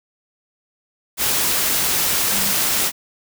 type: tone in noise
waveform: sine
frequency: 196 Hz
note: G3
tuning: in tune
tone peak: -30 dBFS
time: 2.3-2.56 s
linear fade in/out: 50 ms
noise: white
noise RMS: -19 dBFS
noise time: 1.17-2.92 s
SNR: -14 dB
effects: none